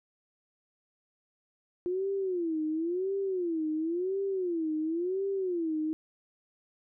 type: tone with vibrato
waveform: sine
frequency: 349.2 Hz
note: F4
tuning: in tune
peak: -28 dBFS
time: 1.86-5.93 s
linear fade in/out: 0 ms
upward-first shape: sine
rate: 0.95 Hz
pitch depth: 210 cents each way
effects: none